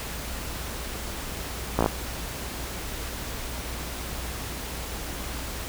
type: slowing click train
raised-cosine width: 1 ms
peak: -7 dBFS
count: 5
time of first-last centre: 1.79-1.861 s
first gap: 17 ms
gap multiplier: 1.03
effects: added 60 Hz sine -37 dBFS peak until 5.68 s + pink hiss -35 dBFS RMS until 5.68 s